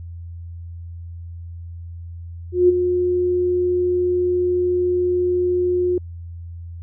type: tone with ADSR envelope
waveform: sine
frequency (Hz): 358.6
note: F4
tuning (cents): +46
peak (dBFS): -8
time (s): 2.52-5.98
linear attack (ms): 170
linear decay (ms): 18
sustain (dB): -8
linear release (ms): 3
effects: added 85 Hz sine -31 dBFS peak until 6.82 s